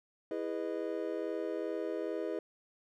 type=chord; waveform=triangle; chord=E major seventh; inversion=none; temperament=just; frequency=329.6 / 412 / 494.4 / 618.1 Hz; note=E4 / G#4 / B4 / D#5; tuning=0 / -14 / +2 / -12 cents; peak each=-37 / -37 / -38 / -39 dBFS; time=0.31-2.39 s; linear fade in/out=2 ms; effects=none